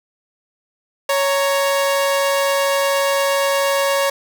sawtooth tone pair together, 555.7 / 929 Hz, C#5 / A#5, +4 / -6 cents, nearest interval major sixth, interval 890 cents, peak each -12 / -20 dBFS, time 1.09-4.1 s, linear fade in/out 5 ms, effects none

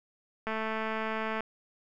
click train, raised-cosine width 0.5 ms, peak -19 dBFS, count 207, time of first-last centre 0.47-1.406 s, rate 220 Hz, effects none

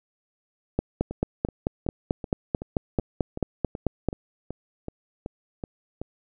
two click trains, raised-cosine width 2 ms, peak -9 / -19 dBFS, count 16 / 14, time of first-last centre 0.79-4.087 / 1.11-6.016 s, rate 4.55 / 2.65 Hz, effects none

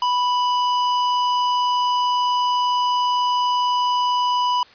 sine tone with hard clipping, 987.8 Hz, B5, in tune, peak -19 dBFS, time 0.02-4.63 s, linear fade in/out 2 ms, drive 17 dB, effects white hiss -48 dBFS RMS until 4.74 s + resampled to 11025 Hz

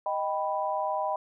sine chord, Eb augmented, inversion none, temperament equal, 622.3 / 784 / 987.8 Hz, Eb5 / G5 / B5, 0 / 0 / 0 cents, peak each -31 dBFS, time 0.06-1.16 s, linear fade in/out 2 ms, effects none

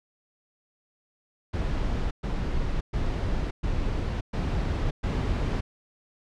brown noise bursts, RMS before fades -27 dBFS, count 6, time 1.53-5.61 s, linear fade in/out 10 ms, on 580 ms, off 120 ms, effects low-pass 5000 Hz 12 dB/octave

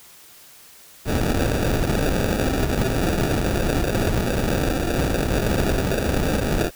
pink noise with sample-and-hold, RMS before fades -21 dBFS, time 1.05-6.71 s, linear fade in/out 50 ms, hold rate 1050 Hz, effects white hiss -47 dBFS RMS until 6.75 s

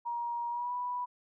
sine tone with pitch glide, 947 to 983.8 Hz, A#5 to B5, +27 to -7 cents, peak -32 dBFS, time 0.05-1.06 s, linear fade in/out 20 ms, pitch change +66 cents, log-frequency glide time 0.49-0.73 s, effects none

